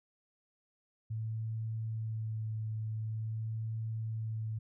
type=tone with vibrato; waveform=sine; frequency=110.4 Hz; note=A2; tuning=6 cents sharp; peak=-34 dBFS; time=1.1-4.59 s; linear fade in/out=10 ms; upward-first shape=sine; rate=0.46 Hz; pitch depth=16 cents each way; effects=none